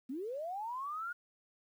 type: linear sweep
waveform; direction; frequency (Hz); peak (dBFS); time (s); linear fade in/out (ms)
sine; up; 237.5 to 1449; -37; 0.09-1.13; 10
effects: 11-bit